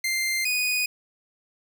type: tone pair in turn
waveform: sawtooth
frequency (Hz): 2093 / 2481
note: C7 / D#7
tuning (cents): 0 / -6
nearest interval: minor third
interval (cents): 294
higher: second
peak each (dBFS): -20 / -19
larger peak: second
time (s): 0.04-0.45 / 0.45-0.86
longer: neither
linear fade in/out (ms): 5
effects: none